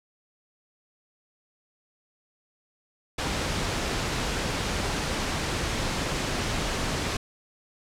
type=noise; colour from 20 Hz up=pink; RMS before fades=-28 dBFS; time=3.18-7.17 s; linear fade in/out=5 ms; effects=low-pass 7000 Hz 12 dB/octave